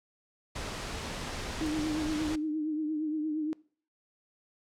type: noise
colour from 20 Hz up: pink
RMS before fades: -37 dBFS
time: 0.55-2.36 s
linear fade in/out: 10 ms
type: tone with vibrato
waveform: sine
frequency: 307.7 Hz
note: D#4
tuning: 19 cents flat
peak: -29 dBFS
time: 1.61-3.53 s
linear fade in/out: 0 ms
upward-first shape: triangle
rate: 8.6 Hz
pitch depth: 64 cents each way
type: noise with exponential decay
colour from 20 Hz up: violet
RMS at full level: -35 dBFS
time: 1.66-1.73 s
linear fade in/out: 0 ms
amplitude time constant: 15 ms
effects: noise-tail reverb RT60 0.5 s tail -23 dB re dry + low-pass 7000 Hz 12 dB/octave